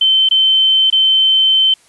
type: tone with dropouts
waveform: sine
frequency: 3086 Hz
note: G7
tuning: 28 cents flat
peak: -8 dBFS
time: 0.01-1.74 s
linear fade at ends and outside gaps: 5 ms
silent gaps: 0.289-0.31 / 0.902-0.925 s
effects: white hiss -50 dBFS RMS until 1.88 s + resampled to 24000 Hz